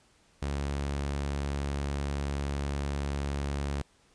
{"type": "tone", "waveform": "sawtooth", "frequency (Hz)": 70.6, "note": "C#2", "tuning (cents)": 32, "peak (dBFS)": -26, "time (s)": [0.42, 3.82], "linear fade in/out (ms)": 5, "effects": ["pink hiss -64 dBFS RMS until 4.14 s", "resampled to 22050 Hz"]}